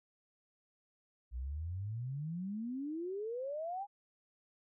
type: exponential sweep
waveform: sine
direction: up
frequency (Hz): 58.1 to 828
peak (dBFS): -37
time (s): 1.31-3.87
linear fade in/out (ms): 50
effects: none